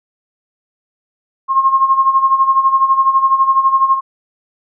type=tone with tremolo; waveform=sine; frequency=1072 Hz; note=C6; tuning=42 cents sharp; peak=-6 dBFS; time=1.48-4.01 s; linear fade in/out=50 ms; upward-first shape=sine; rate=12 Hz; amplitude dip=70%; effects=none